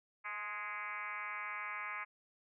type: tone with frequency modulation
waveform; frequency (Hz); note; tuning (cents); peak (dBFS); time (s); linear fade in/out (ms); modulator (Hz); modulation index
sine; 1661.2; G#6; 0; -39; 0.24-2.05; 20; 205; 3.4
effects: none